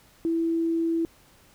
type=tone; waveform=sine; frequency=330.6 Hz; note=E4; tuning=5 cents sharp; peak=-22 dBFS; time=0.25-1.05 s; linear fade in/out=0 ms; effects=pink hiss -57 dBFS RMS until 1.54 s